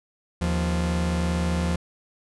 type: tone pair together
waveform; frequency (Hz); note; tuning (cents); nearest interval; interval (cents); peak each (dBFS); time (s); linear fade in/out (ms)
45% pulse; 78.2 / 174.04; D#2 / F3; +9 / -6; octave + major second; 1385; -25 / -25; 0.41-1.76; 5
effects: resampled to 24000 Hz